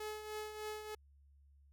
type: tone with tremolo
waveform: sawtooth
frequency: 427.1 Hz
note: G#4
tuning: 48 cents sharp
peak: -36 dBFS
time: 0-0.95 s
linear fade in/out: 5 ms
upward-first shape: triangle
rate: 3.3 Hz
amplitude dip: 60%
effects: added 70 Hz sine -62 dBFS peak until 1.72 s